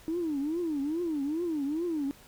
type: tone with vibrato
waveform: sine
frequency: 311.1 Hz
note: D#4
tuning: in tune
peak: -27 dBFS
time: 0.08-2.11 s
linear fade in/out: 0 ms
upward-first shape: triangle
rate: 2.4 Hz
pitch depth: 250 cents each way
effects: tanh soft clip ceiling -24 dBFS + pink hiss -55 dBFS RMS until 2.27 s